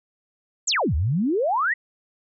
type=exponential two-way sweep; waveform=sine; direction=down then up; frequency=8370 to 69.3 to 2024 Hz; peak=-19 dBFS; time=0.67-1.74 s; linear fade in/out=10 ms; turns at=0.95 s; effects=none